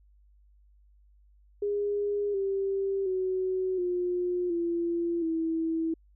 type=tone with pitch steps; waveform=sine; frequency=409.1 / 390.9 / 373.4 / 356.8 / 340.8 / 325.6 Hz; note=G#4 / G4 / F#4 / F4 / F4 / E4; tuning=-26 / -5 / +16 / +37 / -42 / -21 cents; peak=-26 dBFS; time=1.62-5.94 s; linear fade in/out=5 ms; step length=720 ms; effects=added 50 Hz sine -57 dBFS peak until 6.15 s